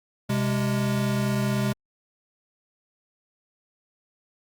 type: tone pair together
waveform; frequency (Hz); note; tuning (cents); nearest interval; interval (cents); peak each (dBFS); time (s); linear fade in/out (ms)
square; 129 / 204.8; C3 / G#3; -24 / -24; minor sixth; 800; -26; 0.29-1.73; 10
effects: Opus 48 kbps